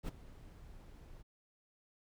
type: noise with ADSR envelope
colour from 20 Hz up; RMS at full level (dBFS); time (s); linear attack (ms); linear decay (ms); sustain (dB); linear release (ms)
brown; -35; 0.03-1.23; 50; 18; -19; 20
effects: none